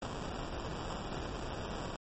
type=noise with sample-and-hold; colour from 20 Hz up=pink; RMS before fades=-40 dBFS; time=0.02-1.96 s; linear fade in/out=2 ms; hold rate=2100 Hz; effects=low-pass 11000 Hz 12 dB/octave + MP3 32 kbps